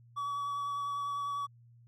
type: tone with vibrato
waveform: triangle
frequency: 1138 Hz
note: C#6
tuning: 45 cents sharp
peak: -31 dBFS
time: 0.16-1.47 s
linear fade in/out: 20 ms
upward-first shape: triangle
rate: 10 Hz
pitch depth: 17 cents each way
effects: added 118 Hz sine -56 dBFS peak until 1.87 s